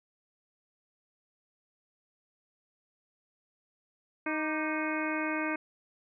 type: harmonic tone with a mistuned harmonic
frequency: 311.1 Hz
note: D#4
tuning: in tune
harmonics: 1 / 2 / 3 / 4 / 5 / 6 / 7 / 8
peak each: -33 / -38 / -40 / -40 / -37 / -44 / -38 / -41 dBFS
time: 4.26-5.56 s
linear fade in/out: 5 ms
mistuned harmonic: 4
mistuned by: -75 cents
effects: none